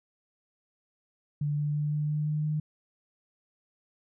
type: tone with pitch steps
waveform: sine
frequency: 146.83 / 147.77 / 148.71 / 149.66 / 150.61 / 151.57 / 152.54 Hz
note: D3 / D3 / D3 / D3 / D3 / D#3 / D#3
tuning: 0 / +11 / +22 / +33 / +44 / -45 / -34 cents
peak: -26 dBFS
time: 1.41-2.6 s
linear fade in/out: 5 ms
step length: 170 ms
effects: none